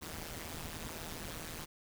pink noise with amplitude modulation, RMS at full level -40 dBFS, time 0.01-1.66 s, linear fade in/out 20 ms, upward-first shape sine, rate 161 Hz, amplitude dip 95%, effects none

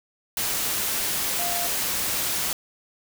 sine tone in noise, 698.5 Hz, F5, in tune, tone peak -30 dBFS, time 1.39-1.67 s, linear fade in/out 2 ms, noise white, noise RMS -26 dBFS, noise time 0.37-2.53 s, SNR -7 dB, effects none

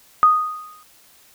sine tone with exponential decay, 1241 Hz, D#6, 5 cents flat, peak -7 dBFS, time 0.23-0.83 s, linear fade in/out 0 ms, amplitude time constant 130 ms, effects white hiss -52 dBFS RMS until 1.34 s

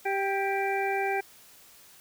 harmonic tone with a mistuned harmonic, 392 Hz, G4, in tune, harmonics 1 / 2 / 4 / 5 / 6, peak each -30 / -29 / -35 / -39 / -34 dBFS, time 0.05-1.21 s, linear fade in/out 10 ms, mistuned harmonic 4, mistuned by +21 cents, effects white hiss -54 dBFS RMS until 2 s

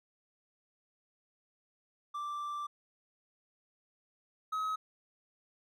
triangle tone pair in turn, 1174.7 / 1275.5 Hz, D6 / D#6, 0 / +43 cents, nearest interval minor second, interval 143 cents, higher second, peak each -34 / -30 dBFS, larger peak second, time 2.14-2.67 / 4.52-4.76 s, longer first, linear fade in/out 10 ms, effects none

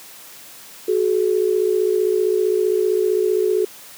sine tone pair together, 371.4 / 426.8 Hz, F#4 / G#4, +7 / +47 cents, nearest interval major second, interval 240 cents, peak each -18 dBFS, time 0.88-3.65 s, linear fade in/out 5 ms, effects white hiss -41 dBFS RMS until 3.97 s + high-pass 150 Hz 12 dB/octave

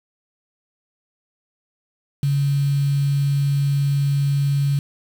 sine tone with quantisation, 140.8 Hz, C#3, 27 cents sharp, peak -16 dBFS, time 2.23-4.79 s, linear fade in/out 2 ms, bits 6, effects none

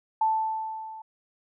sine tone with level ramp, 880 Hz, A5, in tune, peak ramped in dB -19 to -39 dBFS, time 0.21-1.02 s, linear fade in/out 5 ms, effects none

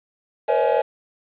triangle tone cluster, 471.9 / 513 / 558 / 641 / 841 Hz, A#4 / C5 / C#5 / E5 / G#5, +21 / -34 / +11 / -49 / +22 cents, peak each -21 dBFS, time 0.48-0.82 s, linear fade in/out 10 ms, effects resampled to 8000 Hz + 7-bit

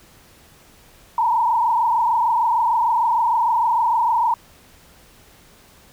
sine tone with frequency modulation, 932 Hz, A#5, 1 cent flat, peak -15 dBFS, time 1.18-4.34 s, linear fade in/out 2 ms, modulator 26.6 Hz, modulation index 2, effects pink hiss -50 dBFS RMS until 5.92 s

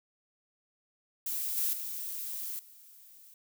violet noise with level steps, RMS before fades -34 / -30 / -38 / -55 dBFS, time 1.26-3.34 s, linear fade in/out 5 ms, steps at 1.57 / 1.73 / 2.59 s, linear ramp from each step 2 ms, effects none

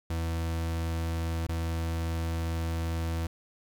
40% pulse tone with dropouts, 82.41 Hz, E2, in tune, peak -28 dBFS, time 0.1-3.27 s, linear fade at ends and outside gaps 5 ms, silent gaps 1.468-1.488 s, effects 10-bit

